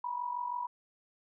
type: tone with amplitude modulation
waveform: sine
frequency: 974 Hz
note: B5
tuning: 24 cents flat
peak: -30 dBFS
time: 0.04-0.67 s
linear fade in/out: 5 ms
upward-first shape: sine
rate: 46.2 Hz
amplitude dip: 70%
effects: none